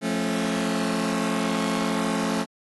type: chord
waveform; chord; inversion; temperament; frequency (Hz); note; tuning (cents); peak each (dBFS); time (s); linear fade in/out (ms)
sawtooth; F augmented; none; just; 174.61 / 218.3 / 272.8; F3 / A3 / C#4; 0 / -13 / -28; -26 / -22 / -24; 0.01-2.46; 50
effects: AAC 32 kbps